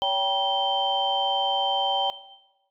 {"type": "tone cluster", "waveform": "sine", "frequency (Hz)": [565, 782, 960, 3117], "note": ["C#5", "G5", "B5", "G7"], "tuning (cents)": [33, -4, -49, -11], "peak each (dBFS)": [-30, -25, -30, -25], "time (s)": [0.02, 2.1], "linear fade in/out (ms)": 0, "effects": ["noise-tail reverb RT60 1.0 s tail -17 dB re dry", "tanh soft clip ceiling -11 dBFS"]}